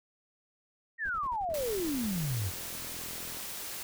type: exponential sweep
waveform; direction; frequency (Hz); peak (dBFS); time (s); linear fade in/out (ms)
sine; down; 1900 to 86.2; -30; 0.98-2.52; 50
type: noise bursts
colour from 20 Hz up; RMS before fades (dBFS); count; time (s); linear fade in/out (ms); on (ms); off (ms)
brown; -46; 15; 1.05-2.342; 5; 46; 43
type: click train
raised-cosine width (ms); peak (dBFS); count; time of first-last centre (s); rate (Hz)
2; -36; 80; 1.49-3.371; 42
type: noise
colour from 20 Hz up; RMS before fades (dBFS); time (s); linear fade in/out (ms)
white; -40; 1.54-3.83; 2
effects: none